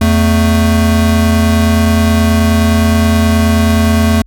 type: tone pair together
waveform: square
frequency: 83.9 / 222.2 Hz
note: E2 / A3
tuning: +31 / +17 cents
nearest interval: octave + perfect fourth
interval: 1686 cents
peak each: -11 dBFS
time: 0.01-4.22 s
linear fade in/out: 5 ms
effects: added 46 Hz sine -38 dBFS peak until 4.26 s